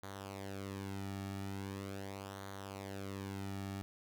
sawtooth tone with flanger, 98 Hz, G2, in tune, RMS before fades -44 dBFS, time 0.03-3.82 s, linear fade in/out 0 ms, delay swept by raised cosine 0.38 to 1.98 ms, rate 0.41 Hz, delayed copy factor -0.65, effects none

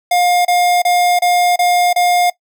square tone bursts, 710 Hz, F5, 28 cents sharp, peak -11 dBFS, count 6, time 0.11-2.3 s, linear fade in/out 5 ms, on 340 ms, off 30 ms, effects noise-tail reverb RT60 0.1 s tail -20 dB re dry

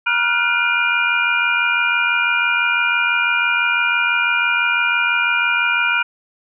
sine tone cluster, 953 / 1399 / 1485 / 2404 / 2852 Hz, A#5 / F6 / F#6 / D7 / F7, +38 / +3 / +6 / +40 / +36 cents, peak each -25 / -19 / -22 / -18 / -27 dBFS, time 0.06-6.03 s, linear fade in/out 10 ms, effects none

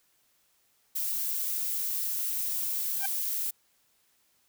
violet noise, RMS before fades -31 dBFS, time 0.95-3.51 s, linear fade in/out 10 ms
20% pulse tone with exponential growth, 786 Hz, G5, 4 cents sharp, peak -24 dBFS, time 2.96-3.06 s, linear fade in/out 5 ms, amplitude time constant 20 ms
effects white hiss -69 dBFS RMS until 4.48 s

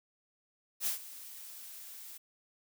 blue noise with ADSR envelope, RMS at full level -31 dBFS, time 0.8-2.18 s, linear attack 64 ms, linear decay 120 ms, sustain -17 dB, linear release 12 ms, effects none

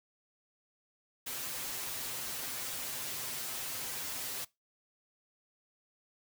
white noise with comb filter, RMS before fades -39 dBFS, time 1.26-4.45 s, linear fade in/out 10 ms, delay 7.7 ms, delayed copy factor +0.9, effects noise-tail reverb RT60 0.2 s tail -21 dB re dry

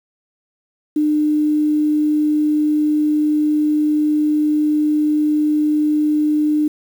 sine tone with quantisation, 301.8 Hz, D4, 47 cents sharp, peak -13 dBFS, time 0.96-6.68 s, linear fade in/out 5 ms, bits 7, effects none

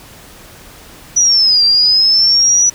sine linear two-way sweep, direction down then up, 5920 to 4693 to 5920 Hz, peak -7 dBFS, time 1.16-2.7 s, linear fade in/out 10 ms, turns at 1.64 s, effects pink hiss -38 dBFS RMS until 2.74 s

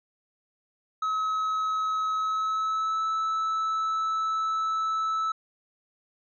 triangle tone with pitch glide, 1283 to 1309.2 Hz, E6 to E6, -47 to -12 cents, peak -23 dBFS, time 1.02-5.32 s, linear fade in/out 5 ms, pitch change +35 cents, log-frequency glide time 2.15-3.04 s, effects resampled to 16000 Hz

